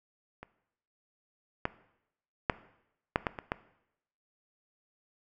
clicks, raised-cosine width 0.5 ms, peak -28 / -13 / -9 / -9 / -13 / -22 / -14 dBFS, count 7, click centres 0.43 / 1.654 / 2.498 / 3.159 / 3.268 / 3.388 / 3.519 s, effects noise-tail reverb RT60 0.8 s tail -17 dB re dry

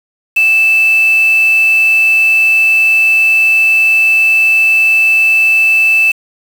sine tone with quantisation, 2637 Hz, E7, in tune, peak -6 dBFS, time 0.36-6.12 s, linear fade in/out 10 ms, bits 4, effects none

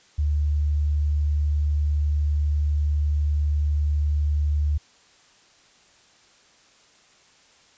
sine tone, 74 Hz, D2, 14 cents sharp, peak -19 dBFS, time 0.18-4.78 s, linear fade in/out 10 ms, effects white hiss -56 dBFS RMS until 7.77 s + resampled to 16000 Hz

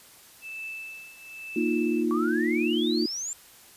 sine tone with tremolo, 2636 Hz, E7, 1 cent flat, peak -33 dBFS, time 0.41-2.05 s, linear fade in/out 50 ms, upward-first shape triangle, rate 1 Hz, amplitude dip 85%
sine chord, Bb suspended fourth, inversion none, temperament just, 233.1 / 310.8 / 349.6 Hz, Bb3 / Eb4 / F4, 0 / -2 / +2 cents, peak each -27 dBFS, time 1.56-3.06 s, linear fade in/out 5 ms
sine exponential sweep, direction up, 1118 to 7459 Hz, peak -30 dBFS, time 2.11-3.33 s, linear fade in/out 0 ms
effects white hiss -52 dBFS RMS until 3.76 s + resampled to 32000 Hz

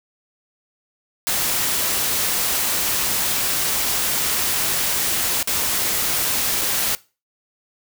white noise with dropouts, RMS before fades -21 dBFS, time 1.27-6.95 s, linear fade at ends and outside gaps 0 ms, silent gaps 5.428-5.474 / 6.612-6.616 s, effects noise-tail reverb RT60 0.3 s tail -20 dB re dry

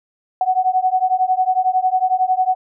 sine beating tone pair, 739 / 750 Hz, F#5 / F#5, -2 / +23 cents, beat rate 11 Hz, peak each -17 dBFS, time 0.41-2.55 s, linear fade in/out 2 ms, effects none

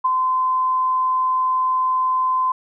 sine tone with ADSR envelope, 1029 Hz, C6, 29 cents flat, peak -13 dBFS, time 0.04-2.52 s, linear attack 13 ms, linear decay 23 ms, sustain -3 dB, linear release 4 ms, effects none

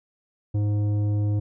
sine tone with tanh clipping, 103.83 Hz, G#2, in tune, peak -22 dBFS, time 0.54-1.4 s, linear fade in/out 10 ms, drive 10 dB, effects none

